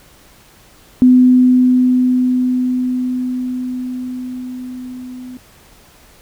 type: tone with level ramp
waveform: sine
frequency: 252.2 Hz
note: B3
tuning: 36 cents sharp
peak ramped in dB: -4 to -28 dBFS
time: 1.02-5.37 s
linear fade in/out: 0 ms
effects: pink hiss -46 dBFS RMS until 6.21 s